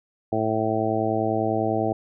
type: harmonic tone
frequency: 110 Hz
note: A2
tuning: in tune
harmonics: 1 / 2 / 3 / 4 / 5 / 6 / 7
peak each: -30 / -30 / -27 / -29 / -31 / -27 / -28 dBFS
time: 0.32-1.93 s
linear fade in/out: 5 ms
effects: none